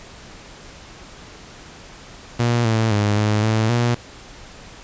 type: tone with pitch steps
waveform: sawtooth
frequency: 119.1 / 111.8 / 103.8 / 106 / 110.2 / 119.8 Hz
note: A#2 / A2 / G#2 / G#2 / A2 / A#2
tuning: +38 / +28 / 0 / +36 / +3 / +48 cents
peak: -12 dBFS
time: 2.39-3.95 s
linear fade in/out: 10 ms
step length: 260 ms
effects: pink hiss -41 dBFS RMS until 4.83 s + resampled to 16000 Hz